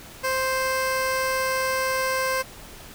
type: tone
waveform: 15% pulse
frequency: 523.3 Hz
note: C5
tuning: in tune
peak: -16 dBFS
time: 0.23-2.43 s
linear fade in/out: 20 ms
effects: pink hiss -43 dBFS RMS until 2.94 s